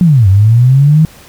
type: linear two-way sweep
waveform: sine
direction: down then up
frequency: 185 to 92.5 to 160.8 Hz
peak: -3 dBFS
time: 0.01-1.05 s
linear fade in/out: 0 ms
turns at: 0.28 s
effects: pink hiss -38 dBFS RMS until 1.28 s